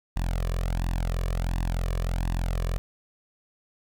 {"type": "tone with flanger", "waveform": "sawtooth", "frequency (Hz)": 43.24, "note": "F1", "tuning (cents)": -16, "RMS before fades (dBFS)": -27, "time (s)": [0.16, 2.78], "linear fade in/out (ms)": 0, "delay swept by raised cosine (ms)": [1.1, 1.75], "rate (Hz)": 1.4, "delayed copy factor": 1, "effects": []}